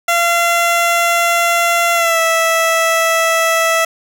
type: tone with pitch glide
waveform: 15% pulse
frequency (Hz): 685 to 656.7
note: F5 to E5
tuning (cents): -34 to -7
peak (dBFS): -5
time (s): 0.08-3.85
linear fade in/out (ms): 5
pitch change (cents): -73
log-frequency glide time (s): 1.94-2.19
effects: none